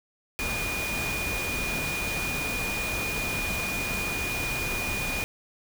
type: tone in noise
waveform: sine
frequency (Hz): 2445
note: D#7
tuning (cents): -31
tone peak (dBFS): -30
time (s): 0.39-5.24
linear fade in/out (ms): 0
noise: pink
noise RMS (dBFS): -32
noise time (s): 0.39-5.24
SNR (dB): -1
effects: none